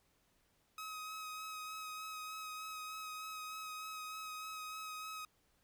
sawtooth tone with vibrato, 1269 Hz, D#6, 34 cents sharp, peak -40 dBFS, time 0.78-5.25 s, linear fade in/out 2 ms, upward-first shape sine, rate 3.3 Hz, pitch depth 17 cents each way, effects pink hiss -75 dBFS RMS until 5.63 s

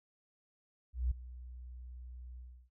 sine tone with ADSR envelope, 61.74 Hz, B1, in tune, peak -27 dBFS, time 0.93-2.7 s, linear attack 180 ms, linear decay 8 ms, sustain -18 dB, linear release 320 ms, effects none

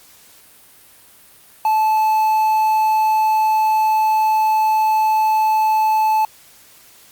triangle tone with quantisation, 870 Hz, A5, 20 cents flat, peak -11 dBFS, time 1.65-6.25 s, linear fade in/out 2 ms, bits 6, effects white hiss -47 dBFS RMS until 7.11 s + Opus 48 kbps

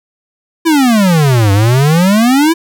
square exponential two-way sweep, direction down then up, 340 to 96.7 to 340 Hz, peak -7 dBFS, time 0.65-2.54 s, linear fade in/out 20 ms, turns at 1.52 s, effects none

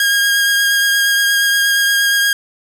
sawtooth tone with vibrato, 1627 Hz, G#6, 36 cents flat, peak -8 dBFS, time 0-2.33 s, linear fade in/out 2 ms, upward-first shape triangle, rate 8.5 Hz, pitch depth 14 cents each way, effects none

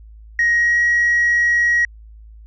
sine tone with pitch glide, 1882 to 1901.7 Hz, A#6 to A#6, +16 to +34 cents, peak -11 dBFS, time 0.39-1.85 s, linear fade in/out 2 ms, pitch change +18 cents, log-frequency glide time 0.5-0.81 s, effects tanh soft clip ceiling -10 dBFS + added 54 Hz sine -38 dBFS peak until 2.46 s

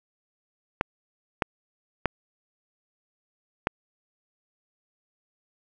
clicks, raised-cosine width 0.5 ms, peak -7 dBFS, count 4, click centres 0.811 / 1.422 / 2.057 / 3.671 s, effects none

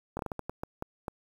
slowing click train, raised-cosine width 1 ms, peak -20 dBFS, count 10, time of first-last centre 0.17-1.082 s, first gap 22 ms, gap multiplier 1.36, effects 8-bit

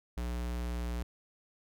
square tone with pitch glide, 60 to 59.59 Hz, B1 to A#1, -49 to +39 cents, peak -34 dBFS, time 0.17-1.03 s, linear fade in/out 5 ms, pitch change -12 cents, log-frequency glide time 0.51-0.88 s, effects none

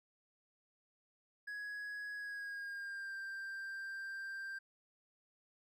triangle tone with pitch glide, 1670 to 1579.9 Hz, G#6 to G6, +9 to +13 cents, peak -40 dBFS, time 1.47-4.59 s, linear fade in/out 10 ms, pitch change -96 cents, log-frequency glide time 2.15-3.16 s, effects none

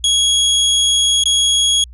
sawtooth tone with dropouts, 3322 Hz, G#7, in tune, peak -8 dBFS, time 0.04-1.84 s, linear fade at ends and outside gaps 2 ms, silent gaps 1.238-1.256 s, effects added 60 Hz sine -34 dBFS peak until 1.93 s + resampled to 24000 Hz

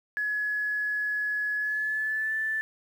sine tone with pitch glide, 1693 to 1757.8 Hz, G#6 to A6, +33 to -2 cents, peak -26 dBFS, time 0.17-2.61 s, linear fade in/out 0 ms, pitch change +65 cents, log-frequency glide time 1.55-2.34 s, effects 9-bit

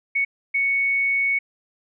sine tone bursts at uneven times, 2220 Hz, C#7, 2 cents sharp, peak -18 dBFS, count 2, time 0.15-0.25 / 0.54-1.39 s, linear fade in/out 10 ms, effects none

